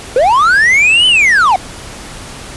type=linear two-way sweep; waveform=triangle; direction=up then down; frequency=466.2 to 3060 to 702 Hz; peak=-4 dBFS; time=0.16-1.56 s; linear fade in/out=2 ms; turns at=1.07 s; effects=pink hiss -29 dBFS RMS until 2.56 s + resampled to 24000 Hz